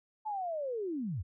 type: linear sweep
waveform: sine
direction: down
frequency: 880 to 70.9 Hz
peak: -33 dBFS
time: 0.25-1.23 s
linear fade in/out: 20 ms
effects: none